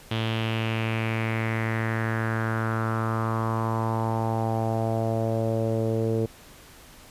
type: tone with low-pass filter sweep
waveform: sawtooth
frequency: 112.5 Hz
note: A2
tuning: 39 cents sharp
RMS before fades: -26 dBFS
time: 0.11-6.26 s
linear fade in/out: 5 ms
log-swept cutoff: 3300 to 450 Hz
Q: 4
effects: pink hiss -49 dBFS RMS until 7.1 s + resampled to 32000 Hz